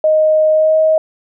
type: tone with pitch glide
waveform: sine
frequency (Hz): 622.3 to 631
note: D#5 to D#5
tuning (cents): 0 to +24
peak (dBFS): -8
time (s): 0.04-0.98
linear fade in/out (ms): 2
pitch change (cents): +24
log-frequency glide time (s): 0.52-0.77
effects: none